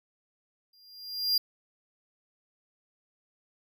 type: tone with exponential growth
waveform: square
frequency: 4800 Hz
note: D8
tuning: 37 cents sharp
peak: -21 dBFS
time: 0.73-1.38 s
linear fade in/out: 5 ms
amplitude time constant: 140 ms
effects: none